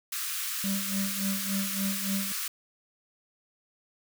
white high-pass noise, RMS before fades -33 dBFS, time 0.12-2.48 s, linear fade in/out 5 ms, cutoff 1100 Hz, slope 96 dB/octave
triangle tone with tremolo, 196 Hz, G3, in tune, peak -25 dBFS, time 0.64-2.32 s, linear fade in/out 0 ms, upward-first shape sine, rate 3.5 Hz, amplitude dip 80%
effects none

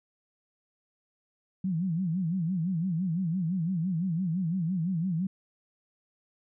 sine tone with vibrato, 174.8 Hz, F3, 2 cents sharp, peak -26 dBFS, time 1.64-5.27 s, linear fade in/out 5 ms, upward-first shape sine, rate 5.9 Hz, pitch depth 170 cents each way, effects none

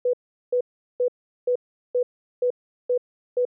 sine tone bursts, 493.9 Hz, B4, in tune, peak -18 dBFS, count 8, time 0.05-3.452 s, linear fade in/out 5 ms, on 84 ms, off 390 ms, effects none

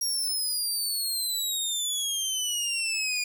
20% pulse exponential sweep, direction down, 5640 to 2425 Hz, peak -21 dBFS, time 0.01-3.24 s, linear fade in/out 5 ms, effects none

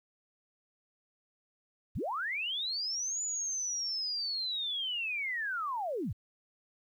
sine linear two-way sweep, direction up then down, 32.21 to 7010 to 62.7 Hz, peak -32 dBFS, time 1.95-6.13 s, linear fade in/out 10 ms, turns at 3.22 s, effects 11-bit

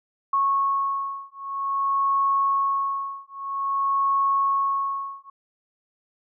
sine beating tone pair, 1100 / 1100.51 Hz, C#6 / C#6, -14 / -13 cents, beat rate 0.51 Hz, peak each -24 dBFS, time 0.33-5.3 s, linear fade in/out 5 ms, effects none

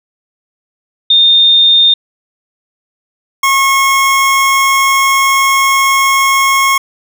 sine / 25% pulse tone pair in turn, 3642 / 1088.1 Hz, A#7 / C#6, -41 / -33 cents, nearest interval octave + major sixth, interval 2092 cents, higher first, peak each -4 dBFS, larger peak neither, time 1.1-1.94 / 3.43-6.78 s, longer second, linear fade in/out 5 ms, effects none

